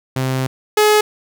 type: tone pair in turn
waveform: sawtooth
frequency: 130.81 / 423.5 Hz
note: C3 / G#4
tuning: 0 / +34 cents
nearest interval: octave + minor sixth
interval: 2034 cents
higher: second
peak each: -13 / -6 dBFS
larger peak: second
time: 0.16-0.47 / 0.77-1.01 s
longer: first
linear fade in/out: 5 ms
effects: none

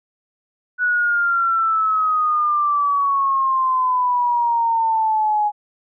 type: exponential sweep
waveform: sine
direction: down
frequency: 1480 to 830.6 Hz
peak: -15 dBFS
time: 0.78-5.52 s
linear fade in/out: 50 ms
effects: none

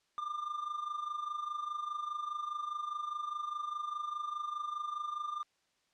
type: tone with amplitude modulation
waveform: triangle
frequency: 1199 Hz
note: D6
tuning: 36 cents sharp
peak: -31 dBFS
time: 0.18-5.43 s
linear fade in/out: 0 ms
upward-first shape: sine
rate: 24.9 Hz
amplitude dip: 70%
effects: white hiss -75 dBFS RMS until 5.93 s + low-pass 6000 Hz 12 dB/octave

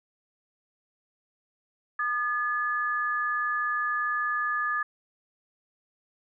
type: tone pair together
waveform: sine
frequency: 1216.9 / 1712 Hz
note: D#6 / A6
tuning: -39 / -48 cents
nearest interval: tritone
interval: 591 cents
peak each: -28 dBFS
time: 1.99-4.83 s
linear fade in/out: 5 ms
effects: none

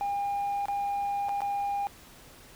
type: tone with dropouts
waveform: sine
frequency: 806 Hz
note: G5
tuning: 48 cents sharp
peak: -25 dBFS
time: 0.01-1.87 s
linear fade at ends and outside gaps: 0 ms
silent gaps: 0.656-0.684 / 1.286-1.292 / 1.406-1.418 s
effects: tanh soft clip ceiling -26 dBFS + pink hiss -52 dBFS RMS until 2.55 s

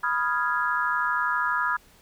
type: chord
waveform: sine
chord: F half-diminished seventh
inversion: second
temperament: equal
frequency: 987.8 / 1244.5 / 1396.9 / 1661.2 Hz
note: Cb6 / Eb6 / F6 / Ab6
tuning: 0 / 0 / 0 / 0 cents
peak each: -28 dBFS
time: 0.03-1.77 s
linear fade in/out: 10 ms
effects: pink hiss -56 dBFS RMS until 2.01 s

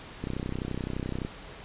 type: click train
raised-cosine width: 3 ms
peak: -19 dBFS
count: 33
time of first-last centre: 0.24-1.249 s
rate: 31.7 Hz
effects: pink hiss -45 dBFS RMS until 1.64 s + resampled to 8000 Hz

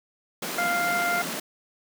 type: high-pass noise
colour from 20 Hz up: pink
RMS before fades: -32 dBFS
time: 0.42-1.4 s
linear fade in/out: 5 ms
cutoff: 160 Hz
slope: 96 dB/octave
type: harmonic tone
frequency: 698.5 Hz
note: F5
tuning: in tune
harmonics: 1 / 2 / 3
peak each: -27 / -26 / -30 dBFS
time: 0.58-1.22 s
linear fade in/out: 5 ms
effects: none

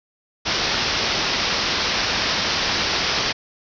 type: low-pass noise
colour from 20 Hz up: white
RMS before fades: -22 dBFS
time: 0.45-3.33 s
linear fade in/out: 20 ms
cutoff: 5700 Hz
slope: 96 dB/octave
effects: none

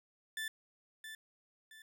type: tone with echo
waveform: 30% pulse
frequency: 1760 Hz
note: A6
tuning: in tune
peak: -35 dBFS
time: 0.37-0.48 s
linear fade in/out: 2 ms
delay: 670 ms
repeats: 2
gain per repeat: -8 dB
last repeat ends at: 1.82 s
effects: none

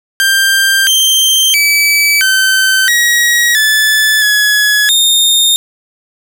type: tone with pitch steps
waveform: sawtooth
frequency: 1582 / 3143 / 2300 / 1540 / 1903 / 1737 / 1690 / 3666 Hz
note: G6 / G7 / D7 / G6 / A#6 / A6 / G#6 / A#7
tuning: +15 / +4 / -37 / -31 / +35 / -23 / +30 / -30 cents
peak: -4 dBFS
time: 0.2-5.56 s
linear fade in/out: 0 ms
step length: 670 ms
effects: none

